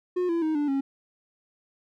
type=tone with pitch steps; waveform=triangle; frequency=360.6 / 336.5 / 313.9 / 292.9 / 273.3 Hz; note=F#4 / E4 / D#4 / D4 / C#4; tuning=-45 / +36 / +15 / -5 / -24 cents; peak=-21 dBFS; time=0.16-0.81 s; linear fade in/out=10 ms; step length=130 ms; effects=none